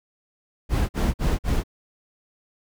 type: noise bursts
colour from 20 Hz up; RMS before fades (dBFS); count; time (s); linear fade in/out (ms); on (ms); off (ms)
brown; -21; 4; 0.69-1.637; 50; 200; 49
effects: none

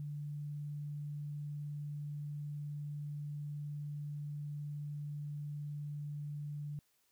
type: tone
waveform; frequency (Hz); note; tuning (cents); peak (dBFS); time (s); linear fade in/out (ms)
sine; 146.83; D3; 0; -39; 0-6.79; 0
effects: white hiss -75 dBFS RMS until 7.11 s

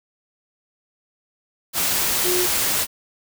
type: tone in noise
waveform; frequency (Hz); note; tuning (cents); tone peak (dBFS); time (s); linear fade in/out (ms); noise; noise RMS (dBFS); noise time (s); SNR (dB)
sine; 360; F#4; -47; -21; 2.23-2.48; 50; white; -21; 1.73-2.87; -3
effects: none

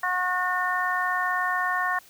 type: harmonic tone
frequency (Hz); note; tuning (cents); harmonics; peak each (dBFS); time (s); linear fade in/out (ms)
363.7; F#4; -30; 2 / 3 / 4 / 5; -30 / -27 / -31 / -27; 0.03-1.99; 5
effects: white hiss -53 dBFS RMS until 2.09 s

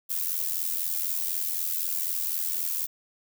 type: noise with amplitude modulation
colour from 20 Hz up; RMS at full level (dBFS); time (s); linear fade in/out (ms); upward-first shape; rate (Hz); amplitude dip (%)
violet; -26; 0.09-2.87; 20; sine; 84; 70
effects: none

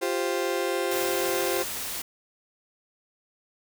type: chord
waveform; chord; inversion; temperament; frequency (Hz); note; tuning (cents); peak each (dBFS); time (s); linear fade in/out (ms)
35% pulse; F suspended second; none; just; 349.2 / 392.9 / 523.8; F4 / G4 / C5; 0 / +4 / +2; -28; 0.01-1.64; 20
type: noise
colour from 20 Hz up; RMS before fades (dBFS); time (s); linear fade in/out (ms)
white; -33; 0.91-2.02; 5
effects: none

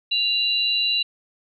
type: tone pair together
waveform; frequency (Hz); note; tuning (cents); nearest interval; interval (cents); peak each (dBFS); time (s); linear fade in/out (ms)
sine; 2794 / 3962; F7 / B7; 0 / +5; tritone; 605; -22 / -21; 0.11-1.03; 10
effects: none

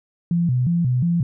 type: tone with vibrato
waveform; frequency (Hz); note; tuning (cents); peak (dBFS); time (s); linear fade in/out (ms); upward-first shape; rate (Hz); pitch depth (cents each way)
sine; 146.6; D3; -3; -16; 0.31-1.23; 2; square; 2.8; 270
effects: none

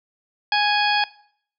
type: harmonic tone with a mistuned harmonic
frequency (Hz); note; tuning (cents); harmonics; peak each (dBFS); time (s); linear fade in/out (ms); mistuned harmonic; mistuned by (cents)
830.6; G#5; 0; 1 / 2 / 3 / 4 / 5 / 6; -20 / -23 / -25 / -26 / -27 / -28; 0.52-1.04; 2; 5; +110
effects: noise-tail reverb RT60 0.6 s tail -20 dB re dry

